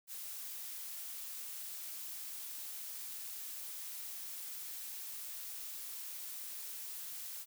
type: noise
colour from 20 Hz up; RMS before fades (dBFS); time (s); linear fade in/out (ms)
blue; -45; 0.07-7.46; 50
effects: none